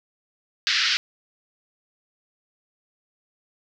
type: band-pass noise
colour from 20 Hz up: white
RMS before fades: -22 dBFS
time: 0.67-0.97 s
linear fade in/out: 0 ms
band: 1400 to 5200 Hz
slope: 48 dB/octave
effects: none